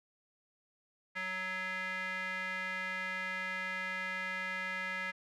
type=tone with band-pass filter; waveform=square; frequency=186 Hz; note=F#3; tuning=9 cents sharp; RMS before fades=-38 dBFS; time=1.15-5.12 s; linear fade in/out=20 ms; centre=1900 Hz; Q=4.8; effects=none